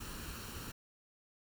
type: noise with comb filter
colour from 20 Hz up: pink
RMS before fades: -45 dBFS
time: 0-0.72 s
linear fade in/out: 10 ms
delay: 0.71 ms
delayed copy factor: +0.55
effects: none